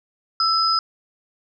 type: tone pair together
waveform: sine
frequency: 1318.5 / 5023 Hz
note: E6 / D#8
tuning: 0 / +16 cents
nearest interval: octave + major seventh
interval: 2316 cents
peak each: -19 dBFS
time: 0.4-0.79 s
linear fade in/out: 2 ms
effects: none